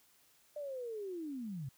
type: linear sweep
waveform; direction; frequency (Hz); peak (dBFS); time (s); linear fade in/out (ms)
sine; down; 602 to 123.47; -39; 0.56-1.69; 5
effects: white hiss -68 dBFS RMS until 1.77 s

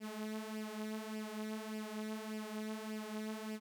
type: tone with flanger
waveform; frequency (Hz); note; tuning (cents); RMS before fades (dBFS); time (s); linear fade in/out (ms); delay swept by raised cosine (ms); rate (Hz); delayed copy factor
sawtooth; 216.1; A3; -31; -43; 0-3.6; 50; 0.38 to 5.18; 1.7; +0.65
effects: none

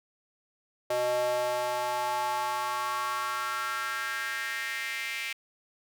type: tone with high-pass filter sweep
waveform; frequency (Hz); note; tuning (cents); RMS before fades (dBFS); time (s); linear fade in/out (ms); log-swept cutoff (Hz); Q
square; 123.47; B2; 0; -31; 0.9-5.33; 5; 560 to 2300; 4.1
effects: none

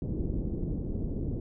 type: low-pass noise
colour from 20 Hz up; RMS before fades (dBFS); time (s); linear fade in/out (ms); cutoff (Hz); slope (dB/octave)
pink; -32; 0.02-1.4; 2; 390; 24
effects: none

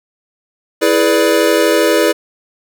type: chord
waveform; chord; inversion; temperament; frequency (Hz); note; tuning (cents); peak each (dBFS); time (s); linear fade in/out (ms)
square; E dominant seventh; none; equal with one note detuned; 329.6 / 421.6 / 493.9 / 587.3; E4 / G#4 / B4 / D5; 0 / +26 / 0 / 0; -16; 0.81-2.13; 20
effects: none

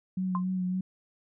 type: tone with vibrato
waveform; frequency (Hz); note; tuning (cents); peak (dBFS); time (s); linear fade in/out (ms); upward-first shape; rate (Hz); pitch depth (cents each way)
sine; 184.3; F#3; -7; -27; 0.17-0.81; 5; sine; 3.6; 25
type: tone with exponential decay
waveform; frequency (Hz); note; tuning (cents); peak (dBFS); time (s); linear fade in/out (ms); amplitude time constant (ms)
sine; 1046.5; C6; 0; -25; 0.35-0.44; 1; 19
effects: none

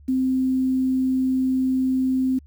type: tone with quantisation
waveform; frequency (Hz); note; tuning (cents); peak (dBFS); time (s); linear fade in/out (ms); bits
sine; 260; C4; -11; -18; 0.08-2.39; 10; 8
effects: added 72 Hz sine -45 dBFS peak until 2.46 s

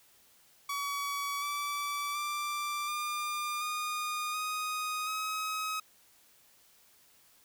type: tone with pitch steps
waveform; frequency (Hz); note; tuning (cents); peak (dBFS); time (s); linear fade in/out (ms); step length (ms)
sawtooth; 1134 / 1155.8 / 1178.1 / 1200.7 / 1223.8 / 1247.4 / 1271.4; C#6 / D6 / D6 / D6 / D#6 / D#6 / D#6; +39 / -28 / +5 / +38 / -29 / +4 / +37; -29; 0.69-5.8; 5; 730
effects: white hiss -63 dBFS RMS until 7.44 s

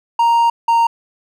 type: tone pair in turn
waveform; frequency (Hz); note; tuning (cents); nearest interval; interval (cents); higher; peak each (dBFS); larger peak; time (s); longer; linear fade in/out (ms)
triangle; 932.3 / 926.4; A#5 / A#5; 0 / -11; unison; 11; first; -8; neither; 0.19-0.5 / 0.68-0.87; first; 5
effects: none

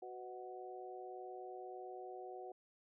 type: harmonic tone with a mistuned harmonic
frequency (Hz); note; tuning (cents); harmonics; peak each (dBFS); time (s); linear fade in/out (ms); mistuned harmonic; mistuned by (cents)
123.47; B2; 0; 3 / 4 / 5 / 6; -50 / -54 / -58 / -50; 0.02-2.52; 5; 4; +18
effects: none

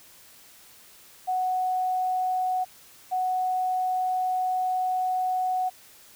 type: tone pair in turn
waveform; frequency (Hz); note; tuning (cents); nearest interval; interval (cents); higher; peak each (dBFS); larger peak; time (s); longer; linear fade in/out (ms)
sine; 740 / 740; F#5 / F#5; 0 / 0; unison; 0; neither; -23; neither; 1.27-2.65 / 3.11-5.7; second; 20
effects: white hiss -52 dBFS RMS until 6.15 s

